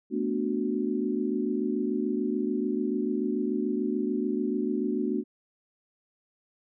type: chord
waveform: sine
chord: B minor seventh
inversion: third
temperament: equal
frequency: 220 / 246.9 / 293.7 / 370 Hz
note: A3 / B3 / D4 / F#4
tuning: 0 / 0 / 0 / 0 cents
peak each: -31 dBFS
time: 0.1-5.24 s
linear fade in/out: 50 ms
effects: none